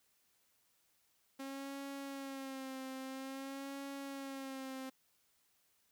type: tone with vibrato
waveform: sawtooth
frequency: 270 Hz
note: C#4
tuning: 45 cents flat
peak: -39 dBFS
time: 1.39-4.9 s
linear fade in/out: 10 ms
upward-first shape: sine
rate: 0.5 Hz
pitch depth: 44 cents each way
effects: white hiss -75 dBFS RMS until 5.91 s